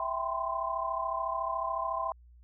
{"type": "chord", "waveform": "sine", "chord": "C major seventh", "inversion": "first", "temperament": "equal with one note detuned", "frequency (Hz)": [659.3, 784, 1012.6, 1046.5], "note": ["E5", "G5", "B5", "C6"], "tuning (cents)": [0, 0, 43, 0], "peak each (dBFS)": [-36, -38, -35, -34], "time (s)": [0, 2.12], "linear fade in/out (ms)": 2, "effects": ["added 60 Hz sine -53 dBFS peak until 2.43 s"]}